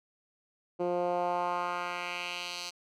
10% pulse tone with band-pass filter sweep, 176.4 Hz, F3, 18 cents sharp, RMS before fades -33 dBFS, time 0.79-2.71 s, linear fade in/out 20 ms, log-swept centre 400 to 4800 Hz, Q 1.8, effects none

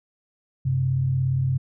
sine tone pair together, 94.51 / 131.8 Hz, F#2 / C3, +37 / +13 cents, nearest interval tritone, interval 576 cents, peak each -28 / -20 dBFS, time 0.65-1.58 s, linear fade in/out 10 ms, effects none

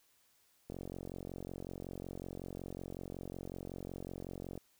click train, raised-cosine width 2 ms, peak -30 dBFS, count 177, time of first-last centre 0.7-4.577 s, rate 45.4 Hz, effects white hiss -71 dBFS RMS until 4.79 s

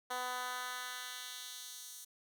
10% pulse tone with high-pass filter sweep, 250 Hz, B3, 21 cents sharp, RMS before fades -43 dBFS, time 0.1-2.05 s, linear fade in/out 10 ms, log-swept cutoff 660 to 7000 Hz, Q 1, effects none

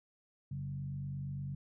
sine tone with frequency modulation, 138.2 Hz, C#3, 5 cents flat, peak -37 dBFS, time 0.51-1.55 s, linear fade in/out 5 ms, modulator 48.6 Hz, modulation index 0.7, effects none

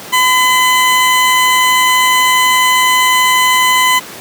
20% pulse tone, 1012 Hz, B5, 42 cents sharp, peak -3 dBFS, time 0.12-4 s, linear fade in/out 20 ms, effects pink hiss -29 dBFS RMS until 4.2 s + high-pass 200 Hz 12 dB/octave

